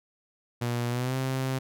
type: tone with pitch glide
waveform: sawtooth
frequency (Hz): 120 to 131.62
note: B2 to C3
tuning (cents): -49 to +11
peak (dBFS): -23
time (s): 0.61-1.59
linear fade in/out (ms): 10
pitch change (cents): +160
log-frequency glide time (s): 0.89-1.16
effects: none